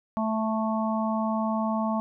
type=harmonic tone; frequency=220 Hz; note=A3; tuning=in tune; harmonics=1 / 3 / 4 / 5; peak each=-26 / -31 / -32 / -33 dBFS; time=0.17-2 s; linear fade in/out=0 ms; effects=none